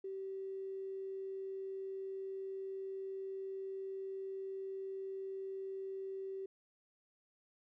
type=tone with tanh clipping; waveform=triangle; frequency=385.7 Hz; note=G4; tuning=28 cents flat; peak=-40 dBFS; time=0.04-6.46 s; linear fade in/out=5 ms; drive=3 dB; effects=none